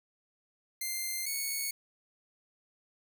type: tone pair in turn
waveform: 5% pulse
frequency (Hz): 2093 / 2216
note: C7 / C#7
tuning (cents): 0 / -1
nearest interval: minor second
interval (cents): 99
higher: second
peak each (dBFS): -23 / -22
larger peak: second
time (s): 0.81-1.26 / 1.26-1.71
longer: neither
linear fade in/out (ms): 5
effects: none